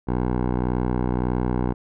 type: tone with low-pass filter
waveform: 10% pulse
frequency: 61.74 Hz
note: B1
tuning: in tune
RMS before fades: -23 dBFS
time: 0.07-1.74 s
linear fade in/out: 20 ms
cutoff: 920 Hz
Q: 1
effects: none